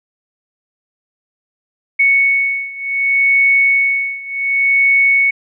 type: beating tone pair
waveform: sine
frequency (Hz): 2217 / 2217.67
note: C#7 / C#7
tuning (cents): 0 / 0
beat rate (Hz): 0.67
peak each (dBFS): -13 / -15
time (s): 1.99-5.31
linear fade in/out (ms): 10
effects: none